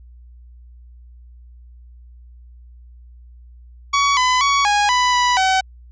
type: tone with pitch steps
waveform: sawtooth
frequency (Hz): 1127 / 1007 / 1123 / 824 / 993 / 985 / 758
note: C#6 / B5 / C#6 / G#5 / B5 / B5 / F#5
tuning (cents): +28 / +33 / +22 / -14 / +9 / -5 / +42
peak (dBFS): -10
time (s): 3.93-5.61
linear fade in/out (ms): 10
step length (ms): 240
effects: added 60 Hz sine -40 dBFS peak until 5.91 s + resampled to 16000 Hz